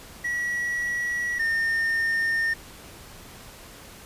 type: tone pair in turn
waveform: triangle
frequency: 1929 / 1820.7 Hz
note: B6 / A#6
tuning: -41 / -41 cents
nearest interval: minor second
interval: 100 cents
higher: first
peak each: -23 / -20 dBFS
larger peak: second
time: 0.24-1.39 / 1.39-2.54 s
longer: neither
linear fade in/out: 10 ms
effects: pink hiss -45 dBFS RMS until 4.05 s + resampled to 32000 Hz